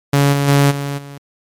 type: tone with level steps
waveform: sawtooth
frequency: 141.3 Hz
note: C#3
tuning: 34 cents sharp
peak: -6 / -10 / -5 / -16 / -27 dBFS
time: 0.13-1.18 s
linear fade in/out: 5 ms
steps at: 0.32 / 0.47 / 0.7 / 0.97 s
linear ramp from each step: 20 ms
effects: MP3 96 kbps